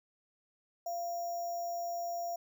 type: tone with sample-and-hold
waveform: sine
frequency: 690 Hz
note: F5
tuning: 21 cents flat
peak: -34 dBFS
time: 0.86-2.36 s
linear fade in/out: 5 ms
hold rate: 6300 Hz
effects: none